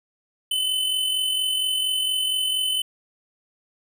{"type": "tone with amplitude modulation", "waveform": "square", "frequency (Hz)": 3032, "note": "F#7", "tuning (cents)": 42, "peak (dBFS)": -20, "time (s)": [0.51, 2.82], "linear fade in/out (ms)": 5, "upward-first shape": "sine", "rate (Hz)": 44.3, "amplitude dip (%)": 40, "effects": []}